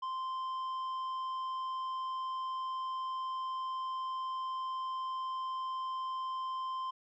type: tone with tanh clipping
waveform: sine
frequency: 1042 Hz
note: C6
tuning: 7 cents flat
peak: -36 dBFS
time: 0.02-6.91 s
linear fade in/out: 10 ms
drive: 6 dB
effects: none